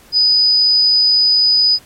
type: tone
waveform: sine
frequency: 4978 Hz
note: D#8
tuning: in tune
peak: -9 dBFS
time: 0.12-1.79 s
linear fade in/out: 50 ms
effects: pink hiss -46 dBFS RMS until 1.85 s + AAC 48 kbps